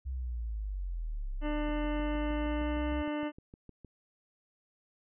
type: linear two-way sweep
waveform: sine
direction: down then up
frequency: 66.9 to 32.78 to 66.9 Hz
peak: -33 dBFS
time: 0.05-3.03 s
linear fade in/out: 20 ms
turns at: 1.32 s
type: harmonic tone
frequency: 298.2 Hz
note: D4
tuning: 27 cents sharp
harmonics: 1 / 2 / 3 / 4 / 5 / 6 / 7 / 9 / 10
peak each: -33 / -38 / -43 / -47 / -49 / -49 / -49 / -52 / -52 dBFS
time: 1.41-3.32 s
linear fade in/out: 50 ms
type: click train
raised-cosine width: 3 ms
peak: -36 dBFS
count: 15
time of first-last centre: 1.69-3.847 s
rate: 6.49 Hz
effects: none